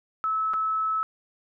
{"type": "tone with dropouts", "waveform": "sine", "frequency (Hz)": 1300, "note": "E6", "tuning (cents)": -24, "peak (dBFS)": -23, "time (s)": [0.24, 1.03], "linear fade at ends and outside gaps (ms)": 0, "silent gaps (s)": [0.535, 0.54], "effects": []}